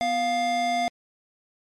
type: tone pair together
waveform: square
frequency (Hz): 246.9 / 701.2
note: B3 / F5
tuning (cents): 0 / +7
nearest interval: octave + tritone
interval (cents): 1807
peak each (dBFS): -33 / -23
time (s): 0.01-0.88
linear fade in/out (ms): 0
effects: low-pass 6000 Hz 12 dB/octave + MP3 96 kbps